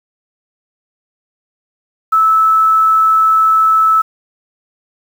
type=tone with quantisation; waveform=sine; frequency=1307 Hz; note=E6; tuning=15 cents flat; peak=-7 dBFS; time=2.12-4.02 s; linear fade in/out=10 ms; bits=6; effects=none